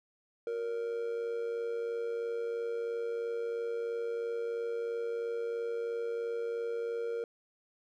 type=tone with amplitude modulation; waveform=triangle; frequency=466.2 Hz; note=A#4; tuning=in tune; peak=-28 dBFS; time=0.47-7.24 s; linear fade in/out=2 ms; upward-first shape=sine; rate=103 Hz; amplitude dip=55%; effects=none